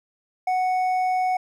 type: tone with hard clipping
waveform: triangle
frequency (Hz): 740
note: F#5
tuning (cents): 0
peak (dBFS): -21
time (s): 0.47-1.37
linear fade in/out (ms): 5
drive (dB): 8
effects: none